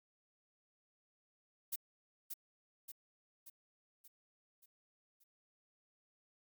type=noise with echo; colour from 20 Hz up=violet; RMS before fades=-38 dBFS; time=1.72-1.76 s; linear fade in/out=10 ms; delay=580 ms; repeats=6; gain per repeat=-5 dB; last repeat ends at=5.24 s; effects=Opus 48 kbps